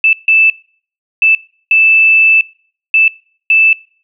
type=tone bursts at uneven times; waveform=sine; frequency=2637 Hz; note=E7; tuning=in tune; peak=-5 dBFS; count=6; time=0.04-0.13 / 0.28-0.5 / 1.22-1.35 / 1.71-2.41 / 2.94-3.08 / 3.5-3.73 s; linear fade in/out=2 ms; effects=noise-tail reverb RT60 0.5 s tail -24 dB re dry